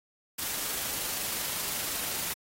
white noise with amplitude modulation, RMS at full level -32 dBFS, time 0.38-2.34 s, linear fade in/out 10 ms, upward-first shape sine, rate 25.5 Hz, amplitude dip 25%, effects AAC 48 kbps

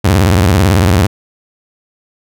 sawtooth tone with vibrato, 92.4 Hz, F#2, 2 cents flat, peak -3 dBFS, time 0.04-1.07 s, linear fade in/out 10 ms, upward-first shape sine, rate 18 Hz, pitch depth 280 cents each way, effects none

